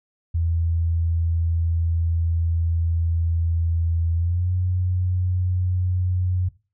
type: tone with pitch glide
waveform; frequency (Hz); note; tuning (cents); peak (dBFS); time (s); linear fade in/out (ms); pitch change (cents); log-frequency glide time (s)
sine; 83.3 to 90.84; E2 to F#2; +19 to -31; -19; 0.34-6.49; 10; +150; 4.14-4.51
effects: noise-tail reverb RT60 0.3 s tail -17 dB re dry